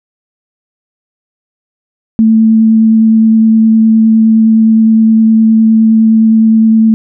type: tone with vibrato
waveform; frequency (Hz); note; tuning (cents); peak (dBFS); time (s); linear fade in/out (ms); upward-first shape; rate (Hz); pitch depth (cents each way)
sine; 221.9; A3; +15; -3; 2.19-6.94; 0; sine; 9.7; 10
effects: none